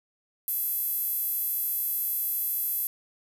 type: tone with high-pass filter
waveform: sawtooth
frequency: 667 Hz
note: E5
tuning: 20 cents sharp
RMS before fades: -29 dBFS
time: 0.48-2.87 s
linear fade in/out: 0 ms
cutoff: 12000 Hz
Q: 6.6
effects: none